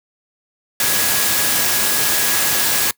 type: tone in noise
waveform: sine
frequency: 1667 Hz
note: G#6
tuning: 6 cents sharp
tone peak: -27 dBFS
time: 0.8-2.91 s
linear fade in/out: 2 ms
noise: white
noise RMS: -17 dBFS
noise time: 0.8-2.91 s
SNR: -13 dB
effects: noise-tail reverb RT60 0.1 s tail -22 dB re dry + high-pass 80 Hz 12 dB/octave